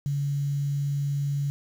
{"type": "tone with quantisation", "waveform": "sine", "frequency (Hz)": 141.9, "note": "C#3", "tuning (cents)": 41, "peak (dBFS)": -24, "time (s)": [0.06, 1.5], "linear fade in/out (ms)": 0, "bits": 8, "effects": []}